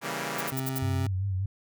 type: chord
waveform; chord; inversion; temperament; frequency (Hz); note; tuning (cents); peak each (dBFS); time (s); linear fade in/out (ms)
5% pulse; C# diminished seventh; none; equal with one note detuned; 138.59 / 164.81 / 196 / 234.7; C#3 / E3 / G3 / Bb3; 0 / 0 / 0 / +12; -25; 0.01-0.53; 50
type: noise bursts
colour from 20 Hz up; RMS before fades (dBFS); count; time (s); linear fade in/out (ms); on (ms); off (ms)
violet; -33; 5; 0.38-0.787; 5; 31; 63
type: tone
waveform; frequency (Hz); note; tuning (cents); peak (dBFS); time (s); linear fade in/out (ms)
25% pulse; 132.4; C3; +21; -26; 0.52-1.07; 2
type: tone with vibrato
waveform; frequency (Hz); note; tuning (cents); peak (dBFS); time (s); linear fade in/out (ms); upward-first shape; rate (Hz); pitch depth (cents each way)
sine; 96.1; G2; -34; -26; 0.82-1.46; 5; sine; 5.1; 63
effects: none